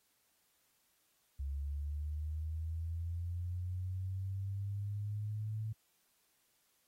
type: linear sweep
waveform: sine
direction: up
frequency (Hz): 68.5 to 110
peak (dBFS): -36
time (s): 1.39-5.73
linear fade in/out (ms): 10
effects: white hiss -75 dBFS RMS until 6.87 s + AAC 48 kbps